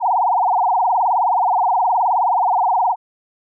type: tone with vibrato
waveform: sine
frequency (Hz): 830.6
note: G#5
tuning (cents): 0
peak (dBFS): -13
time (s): 0-2.96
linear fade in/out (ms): 50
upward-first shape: sine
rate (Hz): 19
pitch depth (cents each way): 260
effects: none